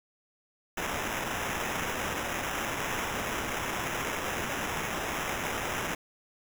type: noise with sample-and-hold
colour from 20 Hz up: blue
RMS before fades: -33 dBFS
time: 0.77-5.95 s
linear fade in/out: 5 ms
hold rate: 4410 Hz
effects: none